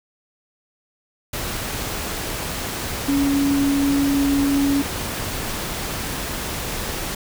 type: tone in noise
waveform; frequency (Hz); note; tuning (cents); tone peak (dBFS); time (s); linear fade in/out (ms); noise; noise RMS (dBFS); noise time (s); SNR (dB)
sine; 280; C#4; +18; -16; 3.08-4.82; 5; pink; -27; 1.33-7.15; +8
effects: none